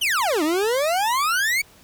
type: exponential two-way sweep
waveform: 40% pulse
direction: down then up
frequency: 3224 to 293.7 to 2305 Hz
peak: -18 dBFS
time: 0.01-1.62 s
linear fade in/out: 10 ms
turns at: 0.43 s
effects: pink hiss -51 dBFS RMS until 1.83 s